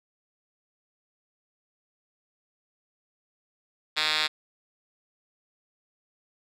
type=tone with band-pass filter; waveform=5% pulse; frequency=154.2 Hz; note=D#3; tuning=15 cents flat; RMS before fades=-26 dBFS; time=3.96-4.28 s; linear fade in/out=20 ms; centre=3300 Hz; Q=7.1; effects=none